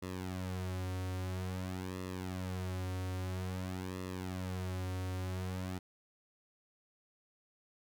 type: tone with flanger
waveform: sawtooth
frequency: 92.5 Hz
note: F#2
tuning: in tune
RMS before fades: -39 dBFS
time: 0.02-5.79 s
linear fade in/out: 10 ms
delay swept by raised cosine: 1.3 to 4.9 ms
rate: 0.5 Hz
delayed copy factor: -0.8
effects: none